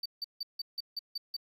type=tone bursts; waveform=triangle; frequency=4603 Hz; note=D8; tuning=36 cents flat; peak=-32 dBFS; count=8; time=0.03-1.366 s; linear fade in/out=5 ms; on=27 ms; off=160 ms; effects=none